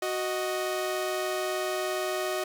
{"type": "tone pair together", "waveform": "sawtooth", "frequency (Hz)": [370, 622.3], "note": ["F#4", "D#5"], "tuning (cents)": [0, 0], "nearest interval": "major sixth", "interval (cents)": 900, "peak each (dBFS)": -27, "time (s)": [0.02, 2.44], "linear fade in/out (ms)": 5, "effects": []}